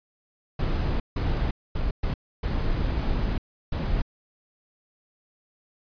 brown noise bursts at uneven times, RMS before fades -25 dBFS, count 6, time 0.59-1 / 1.16-1.51 / 1.75-1.91 / 2.03-2.14 / 2.43-3.38 / 3.72-4.02 s, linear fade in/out 5 ms, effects resampled to 11025 Hz

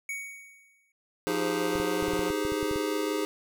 square tone with exponential decay, 2239 Hz, C#7, 17 cents sharp, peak -31 dBFS, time 0.09-0.92 s, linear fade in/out 2 ms, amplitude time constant 180 ms
square chord, Ab major seventh, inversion second, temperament just, 311.5 / 389.3 / 415.3 / 519.1 Hz, Eb4 / G4 / Ab4 / C5, +2 / -12 / 0 / -14 cents, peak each -32 / -36 / -32 / -37 dBFS, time 1.27-3.25 s, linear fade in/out 0 ms
10% pulse tone with pitch glide, 174.61 to 179.1 Hz, F3 to F3, 0 to +44 cents, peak -25 dBFS, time 1.27-2.3 s, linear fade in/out 2 ms, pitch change +44 cents, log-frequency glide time 1.57-1.91 s
clicks, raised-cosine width 5 ms, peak -26 dBFS, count 12, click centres 1.755 / 1.8 / 2.026 / 2.083 / 2.135 / 2.193 / 2.304 / 2.451 / 2.521 / 2.629 / 2.712 / 2.759 s
effects none

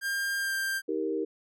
45% pulse tone with pitch glide, 1601 to 1584.4 Hz, G6 to G6, +36 to +18 cents, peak -28 dBFS, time 0.01-0.82 s, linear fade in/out 50 ms, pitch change -18 cents, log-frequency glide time 0.39-0.53 s
sine chord, Eb major, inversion none, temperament equal with one note detuned, 315.8 / 392 / 466.2 Hz, Eb4 / G4 / Bb4, +26 / 0 / 0 cents, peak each -32 dBFS, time 0.88-1.25 s, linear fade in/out 10 ms
effects none

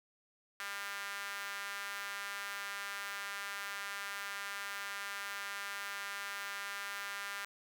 sawtooth tone with high-pass filter, 200.2 Hz, G3, 37 cents sharp, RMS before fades -42 dBFS, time 0.6-7.45 s, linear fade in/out 0 ms, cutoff 1500 Hz, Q 2.1, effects none

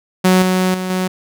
sawtooth tone with level steps, 185 Hz, F#3, in tune, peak -5 / -9 / -16 / -12 dBFS, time 0.24-1.08 s, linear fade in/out 10 ms, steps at 0.42 / 0.74 / 0.9 s, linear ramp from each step 2 ms, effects none

